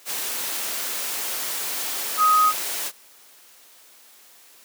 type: tone in noise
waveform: sine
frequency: 1255 Hz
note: D#6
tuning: 15 cents sharp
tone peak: -14 dBFS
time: 2.17-2.53 s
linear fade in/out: 50 ms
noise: white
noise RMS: -28 dBFS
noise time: 0.05-2.92 s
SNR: +11 dB
effects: white hiss -51 dBFS RMS until 4.64 s + high-pass 300 Hz 12 dB/octave